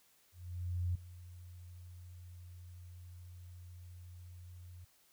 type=tone with ADSR envelope; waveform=sine; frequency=88.6 Hz; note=F2; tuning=25 cents sharp; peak=-31 dBFS; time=0.32-4.85 s; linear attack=630 ms; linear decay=6 ms; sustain=-18 dB; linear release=9 ms; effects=white hiss -69 dBFS RMS until 5.12 s